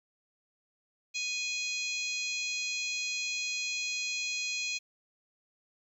harmonic tone with a mistuned harmonic, 830.6 Hz, G#5, in tune, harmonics 3 / 4 / 5 / 6 / 7 / 8 / 9, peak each -34 / -42 / -38 / -48 / -44 / -41 / -50 dBFS, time 1.14-4.79 s, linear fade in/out 20 ms, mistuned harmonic 7, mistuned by +28 cents, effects 11-bit

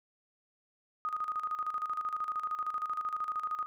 sine tone with tremolo, 1244.5 Hz, D#6, in tune, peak -30 dBFS, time 1.05-3.66 s, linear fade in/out 0 ms, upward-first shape square, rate 13 Hz, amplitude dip 65%, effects none

